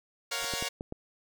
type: chord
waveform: 5% pulse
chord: Gb major seventh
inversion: first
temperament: equal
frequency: 466.2 / 554.4 / 698.5 / 740 Hz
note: Bb4 / Db5 / F5 / Gb5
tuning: 0 / 0 / 0 / 0 cents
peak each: -26 / -24 / -26 / -28 dBFS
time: 0.31-0.69 s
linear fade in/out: 10 ms
type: noise with exponential growth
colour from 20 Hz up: pink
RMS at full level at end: -38 dBFS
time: 0.36-0.45 s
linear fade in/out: 1 ms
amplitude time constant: 18 ms
type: clicks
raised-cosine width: 2 ms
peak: -23 dBFS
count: 4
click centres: 0.537 / 0.625 / 0.809 / 0.924 s
effects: none